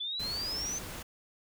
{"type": "exponential sweep", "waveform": "sine", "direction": "up", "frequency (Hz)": [3440, 6272], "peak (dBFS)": -33, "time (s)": [0, 0.79], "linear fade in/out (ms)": 10}
{"type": "noise", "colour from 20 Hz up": "pink", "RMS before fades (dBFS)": -42, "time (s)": [0.19, 1.03], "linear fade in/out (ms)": 10}
{"effects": []}